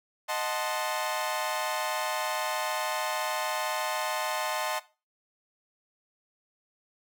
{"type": "chord", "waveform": "sawtooth", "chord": "D# diminished seventh", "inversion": "none", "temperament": "equal", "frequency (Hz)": [622.3, 740, 880, 1046.5], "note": ["D#5", "F#5", "A5", "C6"], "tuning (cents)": [0, 0, 0, 0], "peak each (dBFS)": [-30, -32, -30, -31], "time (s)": [0.28, 4.8], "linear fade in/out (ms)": 20, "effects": ["noise-tail reverb RT60 0.3 s tail -17 dB re dry"]}